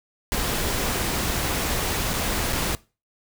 pink noise with dropouts, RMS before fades -25 dBFS, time 0.32-2.75 s, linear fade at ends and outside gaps 0 ms, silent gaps 2.134-2.138 / 2.525-2.53 s, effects noise-tail reverb RT60 0.3 s tail -21 dB re dry

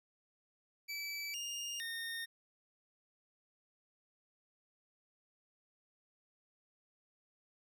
25% pulse tone with pitch steps, 2308 / 2828 / 1838 Hz, D7 / F7 / A#6, -31 / +21 / -25 cents, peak -36 dBFS, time 0.88-2.26 s, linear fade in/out 20 ms, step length 460 ms, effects none

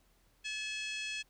harmonic tone with a mistuned harmonic, 860 Hz, A5, 40 cents flat, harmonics 2 / 3 / 4 / 5 / 6 / 7 / 8 / 9 / 10, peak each -46 / -39 / -43 / -48 / -51 / -51 / -54 / -56 / -56 dBFS, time 0.44-1.23 s, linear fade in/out 20 ms, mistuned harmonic 4, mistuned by -60 cents, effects added 41 Hz sine -70 dBFS peak until 1.29 s + pink hiss -71 dBFS RMS until 1.29 s

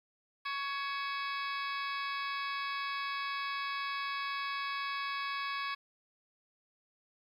harmonic tone with a mistuned harmonic, 558 Hz, C#5, 11 cents sharp, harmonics 2 / 3 / 4 / 5 / 6 / 7 / 8 / 9, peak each -37 / -41 / -43 / -45 / -47 / -48 / -49 / -50 dBFS, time 0.45-5.75 s, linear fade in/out 10 ms, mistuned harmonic 5, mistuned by -130 cents, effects 11-bit

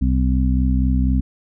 harmonic tone, 64.1 Hz, C2, 35 cents flat, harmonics 1 / 2 / 3 / 4, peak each -16 / -24 / -23 / -22 dBFS, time 0.01-1.21 s, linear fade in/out 10 ms, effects none

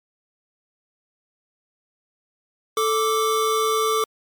square tone pair together, 440 / 1170.9 Hz, A4 / D6, 0 / -6 cents, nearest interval octave + perfect fourth, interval 1694 cents, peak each -22 dBFS, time 2.77-4.04 s, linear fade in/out 2 ms, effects MP3 96 kbps

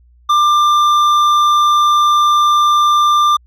triangle tone with hard clipping, 1190 Hz, D6, 22 cents sharp, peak -10 dBFS, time 0.29-3.37 s, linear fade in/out 10 ms, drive 11 dB, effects added 60 Hz sine -45 dBFS peak until 3.46 s

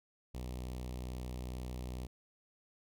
sawtooth tone with notch filter, 62.3 Hz, B1, 16 cents sharp, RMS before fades -42 dBFS, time 0.34-2.07 s, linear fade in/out 10 ms, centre 1500 Hz, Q 1, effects none

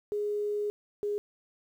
sine tone pair in turn, 415.3 / 412.7 Hz, G#4 / G#4, 0 / -11 cents, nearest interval unison, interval 11 cents, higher first, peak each -28 dBFS, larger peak neither, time 0.12-0.7 / 1.03-1.18 s, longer first, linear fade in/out 0 ms, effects 10-bit

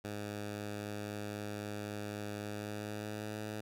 10% pulse tone with pitch glide, 103.83 to 106.69 Hz, G#2 to G#2, 0 to +47 cents, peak -31 dBFS, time 0.04-3.61 s, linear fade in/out 10 ms, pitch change +47 cents, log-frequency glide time 2.4-3.36 s, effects none

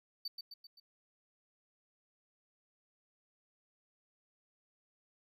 triangle tone with echo, 4576 Hz, D8, 46 cents flat, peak -36 dBFS, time 0.25-0.28 s, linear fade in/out 5 ms, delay 130 ms, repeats 4, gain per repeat -5 dB, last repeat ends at 0.8 s, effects none

